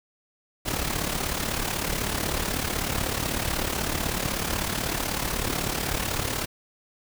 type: noise with amplitude modulation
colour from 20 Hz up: pink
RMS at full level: -25 dBFS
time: 0.65-6.46 s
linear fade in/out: 20 ms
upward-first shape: sine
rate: 36.1 Hz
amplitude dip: 65%
effects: none